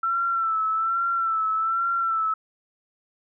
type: tone with vibrato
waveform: sine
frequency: 1336 Hz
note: E6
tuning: 23 cents sharp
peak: -21 dBFS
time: 0.03-2.34 s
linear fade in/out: 5 ms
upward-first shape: sine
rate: 1.2 Hz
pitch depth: 47 cents each way
effects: none